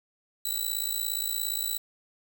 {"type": "tone with amplitude modulation", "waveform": "10% pulse", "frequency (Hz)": 3951, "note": "B7", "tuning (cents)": 0, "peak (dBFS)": -17, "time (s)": [0.45, 1.78], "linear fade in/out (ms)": 5, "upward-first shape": "sine", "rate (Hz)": 57.2, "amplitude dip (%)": 85, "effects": ["8-bit"]}